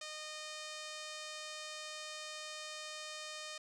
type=tone; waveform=5% pulse; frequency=614 Hz; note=D#5; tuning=23 cents flat; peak=-32 dBFS; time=0.01-3.58 s; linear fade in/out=5 ms; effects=low-pass 9000 Hz 12 dB/octave